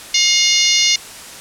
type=harmonic tone; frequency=713 Hz; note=F5; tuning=36 cents sharp; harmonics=3 / 4 / 5 / 6 / 7 / 8 / 9; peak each=-19 / -19 / -19 / -19 / -19 / -19 / -19 dBFS; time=0.14-0.96 s; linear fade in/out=5 ms; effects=white hiss -34 dBFS RMS until 1.4 s + low-pass 10000 Hz 12 dB/octave